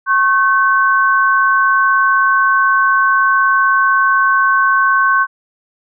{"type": "tone pair together", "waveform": "sine", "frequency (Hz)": [1091, 1530.4], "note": ["C#6", "G6"], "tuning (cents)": [-28, -42], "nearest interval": "tritone", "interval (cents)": 586, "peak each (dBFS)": -12, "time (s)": [0.06, 5.27], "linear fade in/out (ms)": 50, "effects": []}